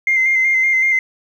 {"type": "tone with vibrato", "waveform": "sine", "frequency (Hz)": 2089, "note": "C7", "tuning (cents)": -3, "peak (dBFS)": -11, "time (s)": [0.07, 0.99], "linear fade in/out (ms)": 2, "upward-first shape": "square", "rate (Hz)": 5.3, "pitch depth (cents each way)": 22, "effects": ["tanh soft clip ceiling -7 dBFS", "8-bit"]}